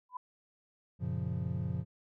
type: tone with exponential growth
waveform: sine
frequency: 998 Hz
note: B5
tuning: 18 cents sharp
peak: -33 dBFS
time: 0.09-0.17 s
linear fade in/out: 5 ms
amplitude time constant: 17 ms
type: chord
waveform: triangle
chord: Gb major seventh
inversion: none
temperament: equal with one note detuned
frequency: 92.5 / 117.56 / 138.59 / 174.61 Hz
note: Gb2 / Bb2 / Db3 / F3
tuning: 0 / +15 / 0 / 0 cents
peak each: -36 dBFS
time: 0.99-1.85 s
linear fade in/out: 50 ms
effects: none